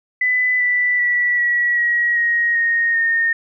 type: tone with pitch steps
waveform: sine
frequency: 2000 / 1975.9 / 1952.1 / 1928.5 / 1905.3 / 1882.3 / 1859.6 / 1837.2 Hz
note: B6 / B6 / B6 / B6 / A#6 / A#6 / A#6 / A#6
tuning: +21 / 0 / -21 / -42 / +37 / +16 / -5 / -26 cents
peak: -14 dBFS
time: 0.21-3.33 s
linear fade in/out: 5 ms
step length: 390 ms
effects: none